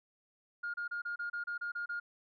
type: tone bursts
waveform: sine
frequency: 1419 Hz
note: F6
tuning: 27 cents sharp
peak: -34 dBFS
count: 10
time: 0.63-2 s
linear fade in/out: 10 ms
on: 110 ms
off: 30 ms
effects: tanh soft clip ceiling -31 dBFS